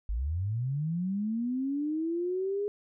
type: linear sweep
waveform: sine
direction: up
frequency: 47.65 to 415.3 Hz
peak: -28 dBFS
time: 0.09-2.68 s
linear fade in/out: 0 ms
effects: none